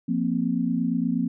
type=chord; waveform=sine; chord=F suspended fourth; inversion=none; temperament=equal; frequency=174.61 / 233.1 / 261.6 Hz; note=F3 / Bb3 / C4; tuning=0 / 0 / 0 cents; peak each=-27 / -25 / -26 dBFS; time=0.08-1.28 s; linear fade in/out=10 ms; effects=none